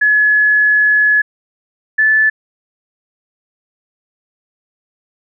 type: tone pair in turn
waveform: sine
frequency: 1701 / 1742.8 Hz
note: G#6 / A6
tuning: +41 / -17 cents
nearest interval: unison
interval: 42 cents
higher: second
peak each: -8 dBFS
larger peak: neither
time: 0.01-1.22 / 1.98-2.3 s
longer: first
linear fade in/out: 10 ms
effects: none